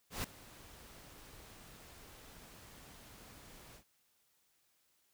pink noise with ADSR envelope, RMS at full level -37 dBFS, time 0.1-3.84 s, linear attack 140 ms, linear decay 4 ms, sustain -19 dB, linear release 87 ms, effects white hiss -75 dBFS RMS until 5.13 s

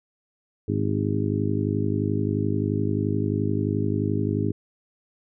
harmonic tone with a mistuned harmonic, 51.5 Hz, G#1, 14 cents flat, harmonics 2 / 3 / 4 / 5 / 6 / 7 / 8, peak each -26 / -30 / -30 / -29 / -29 / -36 / -31 dBFS, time 0.68-4.52 s, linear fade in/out 5 ms, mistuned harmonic 8, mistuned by -21 cents, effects none

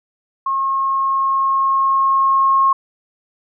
sine tone with level ramp, 1081 Hz, C#6, 44 cents flat, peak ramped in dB -16 to -10 dBFS, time 0.46-2.73 s, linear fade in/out 5 ms, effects none

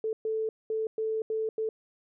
sine tone bursts at uneven times, 440 Hz, A4, in tune, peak -27 dBFS, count 6, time 0.04-0.13 / 0.25-0.49 / 0.7-0.87 / 0.98-1.22 / 1.3-1.49 / 1.58-1.69 s, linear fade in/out 2 ms, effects none

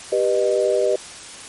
sine chord, G augmented, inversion none, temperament just, 392 / 490 / 612.5 Hz, G4 / B4 / D#5, 0 / -14 / -27 cents, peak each -20 dBFS, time 0.12-0.96 s, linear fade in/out 5 ms, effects white hiss -37 dBFS RMS until 1.48 s + MP3 48 kbps

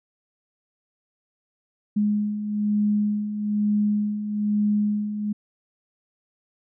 sine beating tone pair, 207.7 / 208.8 Hz, G#3 / G#3, 0 / +10 cents, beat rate 1.1 Hz, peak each -28 / -21 dBFS, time 1.96-5.33 s, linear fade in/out 10 ms, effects none

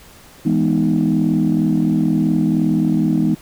sine chord, E major seventh, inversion none, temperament equal, 164.81 / 207.7 / 246.9 / 311.1 Hz, E3 / G#3 / B3 / D#4, 0 / 0 / 0 / 0 cents, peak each -18 dBFS, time 0.45-3.35 s, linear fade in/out 10 ms, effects tanh soft clip ceiling -7 dBFS + pink hiss -44 dBFS RMS until 3.41 s

